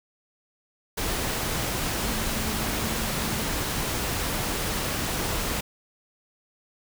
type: tone in noise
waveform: sine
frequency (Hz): 220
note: A3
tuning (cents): 0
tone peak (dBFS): -35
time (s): 2.02-3.44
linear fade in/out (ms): 10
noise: pink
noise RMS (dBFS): -28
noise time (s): 0.97-5.61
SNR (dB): -10
effects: none